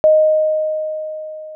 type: tone with level ramp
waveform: sine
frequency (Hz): 621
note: D#5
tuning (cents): -3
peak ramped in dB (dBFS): -6 to -30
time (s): 0.04-1.55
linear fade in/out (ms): 0
effects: none